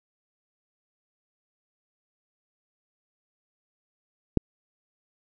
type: click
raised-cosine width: 3 ms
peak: -6 dBFS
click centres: 4.373 s
effects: none